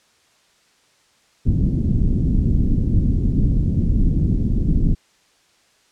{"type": "low-pass noise", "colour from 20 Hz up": "pink", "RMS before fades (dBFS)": -17, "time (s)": [1.45, 4.95], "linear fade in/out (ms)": 20, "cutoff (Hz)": 260, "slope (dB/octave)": 24, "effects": ["white hiss -58 dBFS RMS until 5.91 s", "low-pass 7000 Hz 12 dB/octave"]}